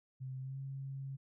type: tone with pitch glide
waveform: sine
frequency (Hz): 130.81 to 135.81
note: C3 to C#3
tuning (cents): 0 to -35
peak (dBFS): -40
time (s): 0.2-1.17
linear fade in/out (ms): 20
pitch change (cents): +65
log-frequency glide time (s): 0.4-0.58
effects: none